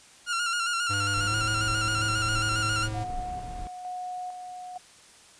sawtooth tone with vibrato, 1396.9 Hz, F6, in tune, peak -22 dBFS, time 0.26-2.89 s, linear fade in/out 50 ms, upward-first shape square, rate 7.4 Hz, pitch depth 39 cents each way
square tone with pitch glide, 100.9 to 107.52 Hz, G#2 to A2, -49 to -39 cents, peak -31 dBFS, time 0.89-3.05 s, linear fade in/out 20 ms, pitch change +110 cents, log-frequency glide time 1.25-1.34 s
brown noise, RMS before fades -38 dBFS, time 1.17-3.67 s, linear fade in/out 0 ms
sine tone with tremolo, 728 Hz, F#5, 28 cents flat, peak -32 dBFS, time 2.94-4.78 s, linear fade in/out 10 ms, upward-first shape square, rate 1.1 Hz, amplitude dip 45%
effects white hiss -53 dBFS RMS until 5.39 s + resampled to 22050 Hz

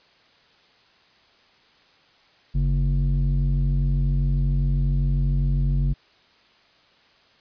square tone with low-pass filter, 46.25 Hz, F#1, in tune, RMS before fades -21 dBFS, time 2.54-5.94 s, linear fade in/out 20 ms, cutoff 170 Hz, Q 3.1, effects white hiss -57 dBFS RMS until 7.4 s + resampled to 11025 Hz

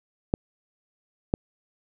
clicks, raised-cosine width 2 ms, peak -8 dBFS, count 2, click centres 0.339 / 1.339 s, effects none

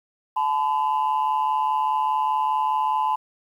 sine tone pair together, 866 / 1010.9 Hz, A5 / B5, -28 / +40 cents, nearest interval minor third, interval 268 cents, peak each -21 dBFS, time 0.36-3.16 s, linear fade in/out 10 ms, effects tanh soft clip ceiling -15 dBFS + 9-bit

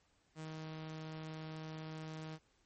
sawtooth tone, 157.6 Hz, D#3, 23 cents sharp, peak -40 dBFS, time 0.35-2.39 s, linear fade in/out 50 ms, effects pink hiss -74 dBFS RMS until 2.65 s + MP3 32 kbps

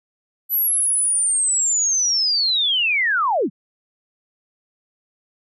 sine linear sweep, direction down, 12000 to 141.7 Hz, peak -16 dBFS, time 0.49-3.5 s, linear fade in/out 50 ms, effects none

